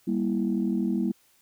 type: chord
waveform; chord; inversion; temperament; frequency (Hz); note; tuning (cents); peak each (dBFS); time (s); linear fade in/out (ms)
sine; E diminished; first; just; 197.78 / 237.3 / 329.6; G3 / Bb3 / E4; +16 / +31 / 0; -26 / -27 / -29; 0.07-1.12; 10
effects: tanh soft clip ceiling -15 dBFS + white hiss -63 dBFS RMS until 1.41 s